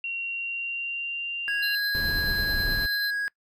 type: tone with pitch glide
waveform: sine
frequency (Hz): 2746 to 2780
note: F7 to F7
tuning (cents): -30 to -9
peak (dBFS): -28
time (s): 0.04-1.75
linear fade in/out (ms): 2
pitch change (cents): +21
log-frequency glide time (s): 0.15-1.26
type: tone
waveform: triangle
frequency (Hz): 1652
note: G#6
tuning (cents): -10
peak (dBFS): -24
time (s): 1.48-3.28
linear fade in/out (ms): 0
type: tone with tremolo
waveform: square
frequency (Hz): 4100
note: C8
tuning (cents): -36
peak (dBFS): -28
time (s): 1.62-3.11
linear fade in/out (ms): 10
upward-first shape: triangle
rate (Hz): 9.3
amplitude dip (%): 40
type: noise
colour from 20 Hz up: brown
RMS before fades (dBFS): -31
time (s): 1.95-2.86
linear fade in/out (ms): 0
effects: noise-tail reverb RT60 0.1 s tail -23 dB re dry